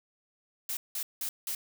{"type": "noise bursts", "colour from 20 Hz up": "blue", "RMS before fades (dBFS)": -34, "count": 4, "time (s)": [0.69, 1.55], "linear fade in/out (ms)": 2, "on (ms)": 80, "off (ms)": 180, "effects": []}